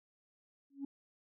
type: tone with exponential growth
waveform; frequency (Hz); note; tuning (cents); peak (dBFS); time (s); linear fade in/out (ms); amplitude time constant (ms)
sine; 277.4; C#4; +1; -33; 0.7-0.85; 5; 32
effects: tanh soft clip ceiling -33 dBFS